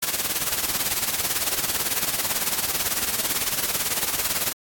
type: noise with tremolo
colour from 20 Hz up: white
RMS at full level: -22 dBFS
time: 0.02-4.53 s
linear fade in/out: 10 ms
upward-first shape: sine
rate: 18 Hz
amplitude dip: 65%
effects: AAC 64 kbps